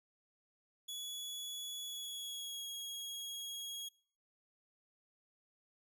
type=tone with pitch glide; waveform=sawtooth; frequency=3392 to 3305 Hz; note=G#7 to G#7; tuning=+36 to -9 cents; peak=-39 dBFS; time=0.88-3.89 s; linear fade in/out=10 ms; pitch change=-45 cents; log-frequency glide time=1.84-2.67 s; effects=noise-tail reverb RT60 0.5 s tail -25 dB re dry